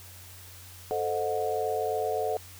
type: chord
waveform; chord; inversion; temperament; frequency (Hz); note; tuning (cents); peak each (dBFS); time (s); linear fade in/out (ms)
sine; A diminished seventh; none; equal with one note detuned; 440 / 523.3 / 622.3 / 730.2; A4 / C5 / Eb5 / Gb5; 0 / 0 / 0 / -23; -30 / -34 / -34 / -31; 0.91-2.37; 0
effects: added 91 Hz sine -49 dBFS peak until 2.59 s + white hiss -49 dBFS RMS until 2.59 s